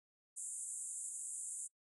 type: band-pass noise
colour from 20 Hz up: white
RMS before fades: -45 dBFS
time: 0.36-1.68 s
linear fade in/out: 20 ms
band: 7100 to 9900 Hz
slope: 96 dB/octave
effects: noise-tail reverb RT60 0.1 s tail -24 dB re dry